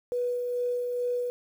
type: tone with tremolo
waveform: sine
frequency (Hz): 489.6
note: B4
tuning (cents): -15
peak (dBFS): -25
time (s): 0.12-1.3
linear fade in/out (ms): 0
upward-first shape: sine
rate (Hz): 2.3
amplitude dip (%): 30
effects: 9-bit